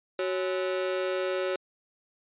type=ring-modulated tone; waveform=45% pulse; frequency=463.1 Hz; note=A#4; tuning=11 cents flat; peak=-24 dBFS; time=0.19-1.56 s; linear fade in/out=2 ms; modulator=89.9 Hz; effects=resampled to 8000 Hz